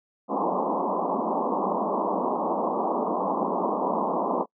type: band-pass noise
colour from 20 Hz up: white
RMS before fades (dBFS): -26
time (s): 0.28-4.46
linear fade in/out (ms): 50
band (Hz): 180 to 1100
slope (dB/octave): 96
effects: noise-tail reverb RT60 0.1 s tail -26 dB re dry